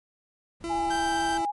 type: noise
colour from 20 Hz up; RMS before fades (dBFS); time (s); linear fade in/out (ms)
brown; -44; 0.6-1.42; 10
type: tone with pitch glide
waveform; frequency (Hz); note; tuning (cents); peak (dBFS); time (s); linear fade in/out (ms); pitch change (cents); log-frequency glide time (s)
40% pulse; 336.6 to 332.7; E4 to E4; +36 to +16; -30; 0.64-1.45; 0; -20; 0.77-1.1
type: tone with vibrato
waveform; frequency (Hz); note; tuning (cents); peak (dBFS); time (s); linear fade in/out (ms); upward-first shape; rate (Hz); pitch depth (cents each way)
sine; 823; G#5; -16; -25; 0.69-1.52; 20; square; 15; 17
type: tone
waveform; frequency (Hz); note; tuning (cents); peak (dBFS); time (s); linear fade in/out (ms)
sawtooth; 1568; G6; 0; -27; 0.9-1.38; 10
effects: MP3 48 kbps